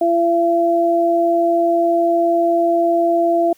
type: tone pair together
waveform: sine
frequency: 339 / 678 Hz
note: E4 / E5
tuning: +49 / +49 cents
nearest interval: octave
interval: 1200 cents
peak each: -17 / -14 dBFS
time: 0.01-3.53 s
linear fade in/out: 5 ms
effects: white hiss -54 dBFS RMS until 3.57 s + high-pass 60 Hz 12 dB/octave